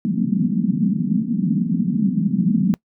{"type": "band-pass noise", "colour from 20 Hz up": "pink", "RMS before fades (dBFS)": -19, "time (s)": [0.05, 2.74], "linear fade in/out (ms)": 0, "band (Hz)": [170, 240], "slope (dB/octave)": 48, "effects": ["noise-tail reverb RT60 0.1 s tail -24 dB re dry"]}